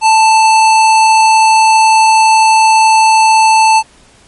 square tone, 882 Hz, A5, 4 cents sharp, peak -5 dBFS, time 0.01-3.83 s, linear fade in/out 50 ms, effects pink hiss -44 dBFS RMS until 4.27 s + MP3 48 kbps

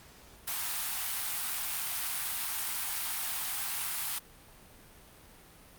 white high-pass noise, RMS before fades -34 dBFS, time 0.47-4.19 s, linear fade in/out 10 ms, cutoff 700 Hz, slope 96 dB/octave, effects pink hiss -55 dBFS RMS until 5.78 s + Opus 48 kbps

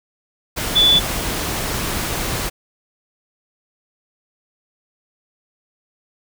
sine tone in noise, 3465 Hz, A7, 27 cents flat, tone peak -10 dBFS, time 0.75-1 s, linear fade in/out 20 ms, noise pink, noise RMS -23 dBFS, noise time 0.56-2.5 s, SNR +10 dB, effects none

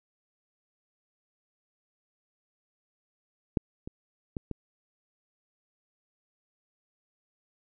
clicks, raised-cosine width 3 ms, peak -11 / -25 / -20 / -21 dBFS, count 4, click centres 3.572 / 3.875 / 4.368 / 4.513 s, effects none

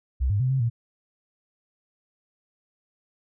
sine tone with pitch steps, 64.7 / 101.4 / 128.3 / 133.2 / 116.9 Hz, C2 / G#2 / C3 / C3 / A#2, -19 / -41 / -34 / +31 / +5 cents, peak -20 dBFS, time 0.2-0.7 s, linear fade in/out 20 ms, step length 100 ms, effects none

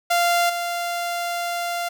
sawtooth tone with level steps, 694 Hz, F5, 11 cents flat, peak -13 / -20 dBFS, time 0.1-1.89 s, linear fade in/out 10 ms, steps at 0.49 s, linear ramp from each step 10 ms, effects none

